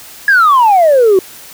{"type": "exponential sweep", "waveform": "sine", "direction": "down", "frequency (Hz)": [1700, 363.5], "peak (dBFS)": -3, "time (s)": [0.28, 1.19], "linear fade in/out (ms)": 2, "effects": ["tanh soft clip ceiling -2 dBFS", "white hiss -34 dBFS RMS until 1.53 s"]}